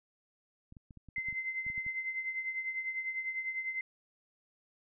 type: clicks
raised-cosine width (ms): 5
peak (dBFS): -39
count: 12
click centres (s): 0.724 / 0.768 / 0.908 / 0.973 / 1.087 / 1.182 / 1.286 / 1.327 / 1.666 / 1.701 / 1.779 / 1.865
type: tone with tremolo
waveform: sine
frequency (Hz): 2069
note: C7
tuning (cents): -20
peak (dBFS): -31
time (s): 1.16-3.81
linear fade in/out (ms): 2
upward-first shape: triangle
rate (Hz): 10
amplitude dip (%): 70
effects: none